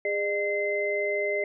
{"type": "tone cluster", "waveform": "sine", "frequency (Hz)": [409.9, 605, 2067], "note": ["G#4", "D#5", "C7"], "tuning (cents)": [-23, -49, -22], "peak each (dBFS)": -29, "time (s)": [0.05, 1.44], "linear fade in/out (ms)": 2, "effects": []}